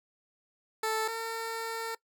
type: tone pair in turn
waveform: 15% pulse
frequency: 440 / 453.7 Hz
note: A4 / A#4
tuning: 0 / -47 cents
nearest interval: minor second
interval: 53 cents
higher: second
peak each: -22 / -27 dBFS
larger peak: first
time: 0.83-1.08 / 1.08-1.95 s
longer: second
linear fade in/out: 5 ms
effects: noise-tail reverb RT60 0.1 s tail -21 dB re dry